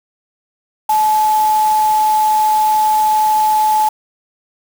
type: tone in noise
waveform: sine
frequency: 860 Hz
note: A5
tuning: 40 cents flat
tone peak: -10 dBFS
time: 0.89-3.89 s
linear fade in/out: 5 ms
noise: white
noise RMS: -28 dBFS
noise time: 0.89-3.89 s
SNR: +15 dB
effects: none